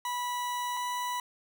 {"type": "tone pair in turn", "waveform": "40% pulse", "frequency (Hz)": [980, 984.3], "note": ["B5", "B5"], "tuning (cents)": [-14, -6], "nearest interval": "unison", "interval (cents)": 8, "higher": "second", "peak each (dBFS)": [-30, -30], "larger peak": "neither", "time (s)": [[0.05, 0.77], [0.77, 1.2]], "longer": "first", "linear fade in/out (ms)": 2, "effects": []}